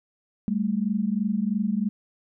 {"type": "tone pair together", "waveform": "sine", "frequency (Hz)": [196.97, 220], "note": ["G3", "A3"], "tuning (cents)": [9, 0], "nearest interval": "major second", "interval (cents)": 191, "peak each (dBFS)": -25, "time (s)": [0.48, 1.89], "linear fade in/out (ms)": 0, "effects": []}